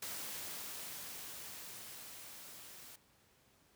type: noise with level ramp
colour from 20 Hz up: white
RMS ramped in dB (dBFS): -43 to -54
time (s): 0.02-2.96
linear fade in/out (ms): 5
effects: pink hiss -69 dBFS RMS until 3.75 s + high-pass 60 Hz 12 dB/octave

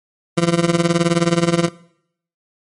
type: tone with tremolo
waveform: 20% pulse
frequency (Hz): 170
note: F3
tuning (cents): -46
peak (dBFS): -5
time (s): 0.37-1.69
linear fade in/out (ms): 10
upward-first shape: triangle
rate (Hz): 19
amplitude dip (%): 95
effects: noise-tail reverb RT60 0.7 s tail -21 dB re dry + MP3 48 kbps

